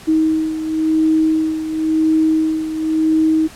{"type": "beating tone pair", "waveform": "sine", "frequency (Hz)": [315.9, 316.85], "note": ["D#4", "D#4"], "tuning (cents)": [26, 32], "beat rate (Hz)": 0.95, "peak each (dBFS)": [-14, -20], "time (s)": [0.07, 3.48], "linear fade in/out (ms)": 20, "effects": ["pink hiss -39 dBFS RMS until 3.55 s", "low-pass 11000 Hz 12 dB/octave"]}